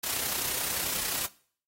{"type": "noise with amplitude modulation", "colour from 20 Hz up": "white", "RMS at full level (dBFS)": -29, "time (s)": [0.03, 1.27], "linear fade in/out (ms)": 10, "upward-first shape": "sine", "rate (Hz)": 31.4, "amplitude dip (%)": 45, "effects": ["noise-tail reverb RT60 0.5 s tail -20 dB re dry", "AAC 48 kbps"]}